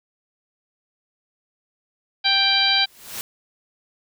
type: harmonic tone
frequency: 786 Hz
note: G5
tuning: 4 cents sharp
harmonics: 1 / 2 / 3 / 4 / 5 / 6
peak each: -26 / -25 / -24 / -22 / -20 / -23 dBFS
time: 2.24-2.86 s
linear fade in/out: 20 ms
type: noise with exponential growth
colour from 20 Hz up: white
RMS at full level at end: -28 dBFS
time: 2.75-3.21 s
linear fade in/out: 0 ms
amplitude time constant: 100 ms
effects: none